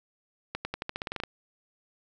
accelerating click train, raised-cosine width 0.3 ms, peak -16 dBFS, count 12, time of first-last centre 0.55-1.236 s, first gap 100 ms, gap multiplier 0.9, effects none

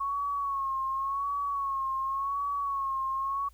sine tone with vibrato, 1100 Hz, C#6, 14 cents flat, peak -28 dBFS, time 0-3.49 s, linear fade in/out 10 ms, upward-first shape sine, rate 0.9 Hz, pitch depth 54 cents each way, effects added 58 Hz sine -54 dBFS peak until 3.53 s + white hiss -67 dBFS RMS until 3.53 s

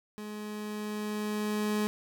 30% pulse tone with level ramp, 210.8 Hz, G#3, 26 cents sharp, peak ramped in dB -36 to -24 dBFS, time 0.18-1.87 s, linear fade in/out 0 ms, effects none

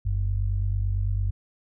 sine tone pair together, 47.54 / 96.5 Hz, F#1 / G2, +48 / -27 cents, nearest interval octave, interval 1225 cents, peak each -25 dBFS, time 0.05-1.31 s, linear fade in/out 10 ms, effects none

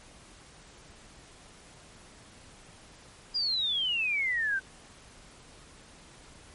sine exponential sweep, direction down, 4928 to 1524 Hz, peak -26 dBFS, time 3.34-4.6 s, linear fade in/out 20 ms, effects pink hiss -53 dBFS RMS until 6.54 s + MP3 48 kbps

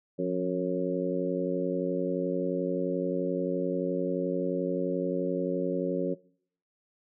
harmonic tone with a mistuned harmonic, 91.5 Hz, F#2, 19 cents flat, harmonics 2 / 3 / 4 / 5 / 6, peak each -33 / -33 / -33 / -33 / -33 dBFS, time 0.18-6.15 s, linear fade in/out 20 ms, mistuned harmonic 2, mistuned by -58 cents, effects noise-tail reverb RT60 0.6 s tail -22 dB re dry

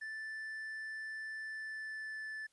triangle tone with pitch glide, 1760 to 1748.9 Hz, A6 to A6, 0 to -11 cents, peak -39 dBFS, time 0.01-2.47 s, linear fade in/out 10 ms, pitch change -11 cents, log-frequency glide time 1.4-2.26 s, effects white hiss -75 dBFS RMS until 2.52 s + resampled to 24000 Hz

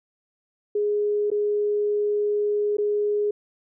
sine tone with dropouts, 415.3 Hz, G#4, in tune, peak -20 dBFS, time 0.75-3.31 s, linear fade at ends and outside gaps 5 ms, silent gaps 1.303-1.315 / 2.77-2.783 s, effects none

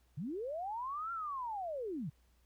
sine linear two-way sweep, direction up then down, 123.8 to 1388 to 123.8 Hz, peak -37 dBFS, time 0.17-2.1 s, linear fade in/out 10 ms, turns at 1.12 s, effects added 60 Hz sine -67 dBFS peak until 2.45 s + pink hiss -75 dBFS RMS until 2.45 s

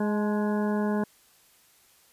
harmonic tone with a mistuned harmonic, 208.8 Hz, G#3, 10 cents sharp, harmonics 1 / 2 / 3 / 4 / 5 / 7 / 8, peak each -25 / -31 / -35 / -37 / -39 / -42 / -43 dBFS, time 0-1.04 s, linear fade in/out 5 ms, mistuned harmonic 4, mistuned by +40 cents, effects white hiss -60 dBFS RMS until 2.12 s + resampled to 32000 Hz

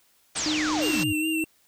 white low-pass noise, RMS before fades -32 dBFS, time 0.35-1.04 s, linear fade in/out 10 ms, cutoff 6800 Hz, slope 48 dB/octave
sine exponential sweep, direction down, 9100 to 87.31 Hz, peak -28 dBFS, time 0.36-1.13 s, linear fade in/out 10 ms
sine tone with pitch glide, 307 to 318.7 Hz, D#4 to D#4, -23 to +42 cents, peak -25 dBFS, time 0.46-1.44 s, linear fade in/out 0 ms, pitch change +65 cents, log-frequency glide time 1.18-1.25 s
square tone with vibrato, 2743 Hz, F7, 32 cents flat, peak -28 dBFS, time 0.81-1.45 s, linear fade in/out 20 ms, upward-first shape sine, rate 4.7 Hz, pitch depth 38 cents each way
effects white hiss -63 dBFS RMS until 1.67 s

